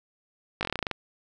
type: slowing click train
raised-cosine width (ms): 0.3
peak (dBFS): -12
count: 11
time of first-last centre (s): 0.61-0.913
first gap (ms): 19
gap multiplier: 1.1
effects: none